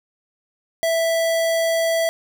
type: tone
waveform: square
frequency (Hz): 659.3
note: E5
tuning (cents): 0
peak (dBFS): -18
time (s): 0.83-2.09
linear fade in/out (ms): 0
effects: none